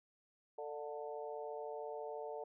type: harmonic tone with a mistuned harmonic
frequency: 148.2 Hz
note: D3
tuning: 16 cents sharp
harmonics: 3 / 4 / 5 / 6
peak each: -45 / -47 / -49 / -51 dBFS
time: 0.58-2.44 s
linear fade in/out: 5 ms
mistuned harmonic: 5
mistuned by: -33 cents
effects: none